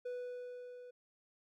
triangle tone with level ramp, 493.9 Hz, B4, in tune, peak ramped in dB -36 to -48 dBFS, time 0.05-0.91 s, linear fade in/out 10 ms, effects none

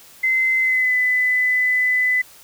sine tone with pitch glide, 2059 to 2004 Hz, C7 to B6, -28 to +25 cents, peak -15 dBFS, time 0.23-2.22 s, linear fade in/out 10 ms, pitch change -47 cents, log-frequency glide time 0.6-0.94 s, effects white hiss -46 dBFS RMS until 2.43 s

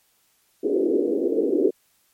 pink band-pass noise, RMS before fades -21 dBFS, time 0.63-1.71 s, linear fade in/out 20 ms, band 290 to 470 Hz, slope 48 dB/octave, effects white hiss -64 dBFS RMS until 2.13 s + MP3 64 kbps

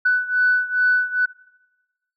sine beating tone pair, 1491 / 1493.4 Hz, F#6 / F#6, +13 / +16 cents, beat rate 2.4 Hz, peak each -17 / -20 dBFS, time 0.05-1.26 s, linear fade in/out 10 ms, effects noise-tail reverb RT60 1.0 s tail -20 dB re dry + tanh soft clip ceiling -8 dBFS

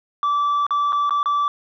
sine tone with dropouts, 1160 Hz, D6, 22 cents flat, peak -14 dBFS, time 0.23-1.48 s, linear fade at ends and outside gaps 1 ms, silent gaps 0.666-0.707 / 0.923-0.929 / 1.095-1.107 / 1.23-1.258 s, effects tanh soft clip ceiling -16 dBFS

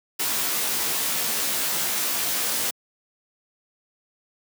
white noise with comb filter, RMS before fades -25 dBFS, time 0.19-2.71 s, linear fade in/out 10 ms, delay 16 ms, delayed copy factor -1, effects high-pass 150 Hz 12 dB/octave

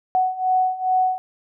sine beating tone pair, 742 / 744.4 Hz, F#5 / F#5, +5 / +10 cents, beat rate 2.4 Hz, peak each -22 / -19 dBFS, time 0.15-1.18 s, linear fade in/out 0 ms, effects none

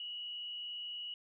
sine tone with frequency modulation, 2917 Hz, F#7, 25 cents flat, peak -40 dBFS, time 0-1.14 s, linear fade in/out 2 ms, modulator 76.4 Hz, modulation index 0.68, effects none

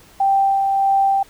sine tone with tremolo, 784 Hz, G5, in tune, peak -12 dBFS, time 0.2-1.23 s, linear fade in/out 5 ms, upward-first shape sine, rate 1.6 Hz, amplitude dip 30%, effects pink hiss -48 dBFS RMS until 1.29 s

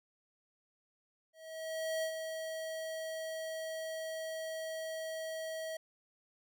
square tone with ADSR envelope, 641 Hz, E5, 49 cents flat, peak -33 dBFS, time 1.33-5.77 s, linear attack 700 ms, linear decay 81 ms, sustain -6 dB, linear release 5 ms, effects none

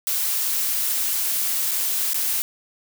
blue noise with dropouts, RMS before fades -23 dBFS, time 0.07-2.42 s, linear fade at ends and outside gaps 0 ms, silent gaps 1.711-1.715 / 2.133-2.144 s, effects none

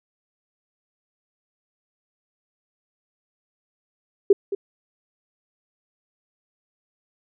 sine tone with echo, 397.5 Hz, G4, 24 cents sharp, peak -9 dBFS, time 4.3-4.33 s, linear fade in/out 5 ms, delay 220 ms, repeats 1, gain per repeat -13 dB, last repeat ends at 4.55 s, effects none

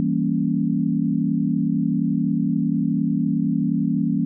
sine chord, E diminished seventh, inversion none, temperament equal, 164.81 / 196 / 233.1 / 277.2 Hz, E3 / G3 / Bb3 / Db4, 0 / 0 / 0 / 0 cents, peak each -24 / -24 / -23 / -24 dBFS, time 0-4.25 s, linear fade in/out 0 ms, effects none

